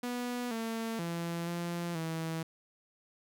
sawtooth tone with pitch steps, 244.7 / 226.2 / 169.4 / 172 / 162.5 Hz, B3 / A3 / E3 / F3 / E3, -16 / +48 / +48 / -26 / -24 cents, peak -30 dBFS, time 0.03-2.43 s, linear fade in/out 5 ms, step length 480 ms, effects none

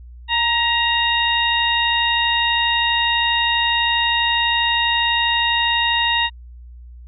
harmonic tone with a mistuned harmonic, 932.3 Hz, A#5, in tune, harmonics 1 / 2 / 3 / 4, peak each -21 / -21 / -21 / -21 dBFS, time 0.28-6.3 s, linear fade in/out 50 ms, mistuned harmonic 2, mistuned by +27 cents, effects added 60 Hz sine -36 dBFS peak until 7.07 s

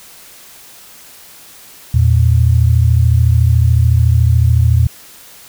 sine tone pair together, 82.41 / 116.24 Hz, E2 / A#2, 0 / -4 cents, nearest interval tritone, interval 596 cents, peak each -10 dBFS, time 1.94-4.87 s, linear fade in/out 5 ms, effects white hiss -39 dBFS RMS until 5.48 s

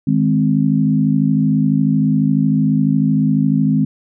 sine chord, Ab major, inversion second, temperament equal, 155.56 / 207.7 / 261.6 Hz, Eb3 / Ab3 / C4, 0 / 0 / 0 cents, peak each -16 dBFS, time 0.07-3.85 s, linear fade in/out 5 ms, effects none

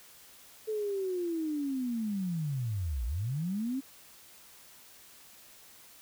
sine linear two-way sweep, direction down then up, 440 to 54 to 276.4 Hz, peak -30 dBFS, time 0.67-3.81 s, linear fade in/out 20 ms, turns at 3.05 s, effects white hiss -55 dBFS RMS until 6.01 s

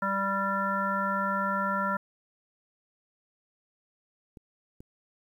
harmonic tone, 196 Hz, G3, in tune, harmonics 1 / 3 / 5 / 7 / 9, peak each -33 / -35 / -32 / -29 / -37 dBFS, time 0.02-1.97 s, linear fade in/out 5 ms
clicks, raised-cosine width 3 ms, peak -33 dBFS, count 2, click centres 4.372 / 4.805 s
effects 10-bit

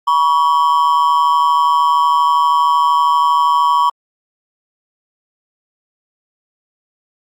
triangle ring-modulated tone, 1046.5 Hz, C6, in tune, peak -5 dBFS, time 0.07-3.9 s, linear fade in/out 10 ms, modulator 76.4 Hz, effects Opus 48 kbps

